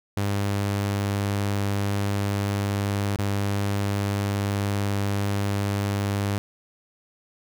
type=tone with dropouts; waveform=sawtooth; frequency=100.6 Hz; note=G2; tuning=45 cents sharp; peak=-19 dBFS; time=0.17-6.38 s; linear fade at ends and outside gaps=0 ms; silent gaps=3.161-3.188 s; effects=none